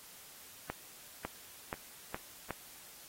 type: accelerating click train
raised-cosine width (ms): 0.5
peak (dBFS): -22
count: 5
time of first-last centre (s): 0.7-2.507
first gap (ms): 550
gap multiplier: 0.87
effects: white hiss -54 dBFS RMS until 3.08 s + AAC 48 kbps